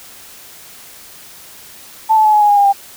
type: tone with pitch steps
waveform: sine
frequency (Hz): 880 / 867.4 / 854.9 / 842.7 / 830.6 / 818.7 / 807 / 795.4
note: A5 / A5 / G#5 / G#5 / G#5 / G#5 / G#5 / G5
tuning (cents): 0 / -25 / +50 / +25 / 0 / -25 / -50 / +25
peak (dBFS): -7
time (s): 2.09-2.73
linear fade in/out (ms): 20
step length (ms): 80
effects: white hiss -38 dBFS RMS until 2.96 s